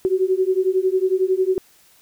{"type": "beating tone pair", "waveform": "sine", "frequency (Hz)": [370, 381], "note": ["F#4", "G4"], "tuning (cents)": [0, -49], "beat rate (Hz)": 11, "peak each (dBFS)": -19, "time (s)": [0.05, 1.58], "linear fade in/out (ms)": 0, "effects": ["white hiss -54 dBFS RMS until 2.01 s"]}